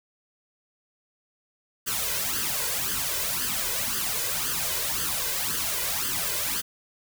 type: noise with flanger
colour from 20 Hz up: white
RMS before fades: -28 dBFS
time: 1.86-6.62 s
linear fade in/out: 20 ms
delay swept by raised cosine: 0.63 to 2.03 ms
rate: 1.9 Hz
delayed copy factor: +0.75
effects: none